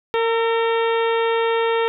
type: harmonic tone with a mistuned harmonic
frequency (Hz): 458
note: A#4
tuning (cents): -31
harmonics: 1 / 2 / 3 / 4 / 5 / 6 / 7 / 8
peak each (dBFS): -18 / -24 / -28 / -30 / -32 / -34 / -35 / -36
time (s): 0.14-1.88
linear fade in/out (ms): 0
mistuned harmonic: 3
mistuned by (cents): -41
effects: none